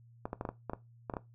clicks, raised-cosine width 1 ms, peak -22 dBFS, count 10, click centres 0.255 / 0.331 / 0.411 / 0.452 / 0.49 / 0.697 / 0.734 / 1.098 / 1.138 / 1.168 s, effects noise-tail reverb RT60 0.2 s tail -17 dB re dry + added 117 Hz sine -56 dBFS peak until 1.34 s

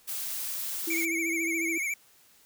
blue noise, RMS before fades -34 dBFS, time 0.07-1.06 s, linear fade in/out 20 ms
sine tone, 329.9 Hz, E4, 1 cent sharp, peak -31 dBFS, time 0.87-1.78 s, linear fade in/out 5 ms
square tone with vibrato, 2249 Hz, C#7, 24 cents sharp, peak -29 dBFS, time 0.9-1.94 s, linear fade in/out 5 ms, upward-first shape triangle, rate 14 Hz, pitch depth 100 cents each way
effects white hiss -60 dBFS RMS until 2.45 s

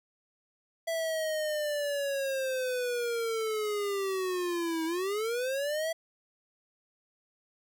square linear two-way sweep, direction down then up, 663 to 320 to 663 Hz, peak -30 dBFS, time 0.87-5.93 s, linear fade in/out 10 ms, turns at 4.85 s, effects none

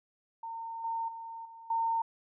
sine tone with level steps, 912 Hz, A#5, 38 cents flat, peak -37 / -31 / -40 / -47 / -27 dBFS, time 0.43-2.02 s, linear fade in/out 5 ms, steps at 0.84 / 1.08 / 1.45 / 1.7 s, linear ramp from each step 5 ms, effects none

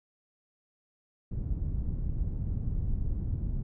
pink low-pass noise, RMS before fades -31 dBFS, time 1.31-3.63 s, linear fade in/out 10 ms, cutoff 120 Hz, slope 12 dB/octave, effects none

